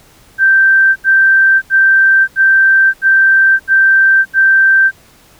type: tone bursts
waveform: sine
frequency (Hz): 1565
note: G6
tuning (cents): -3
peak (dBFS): -5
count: 7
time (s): 0.38-4.914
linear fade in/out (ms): 50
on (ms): 580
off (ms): 79
effects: pink hiss -45 dBFS RMS until 5.39 s